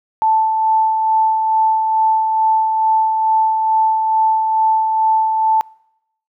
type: tone with tremolo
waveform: sine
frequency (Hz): 880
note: A5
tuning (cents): 0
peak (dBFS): -10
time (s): 0.22-5.61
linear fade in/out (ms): 0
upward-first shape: sine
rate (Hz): 2.3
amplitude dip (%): 35
effects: noise-tail reverb RT60 0.8 s tail -26 dB re dry